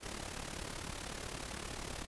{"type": "noise with amplitude modulation", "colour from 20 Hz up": "pink", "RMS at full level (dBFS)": -40, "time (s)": [0, 2.07], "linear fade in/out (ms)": 50, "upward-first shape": "sine", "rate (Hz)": 35.8, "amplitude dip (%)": 70, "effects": ["resampled to 24000 Hz"]}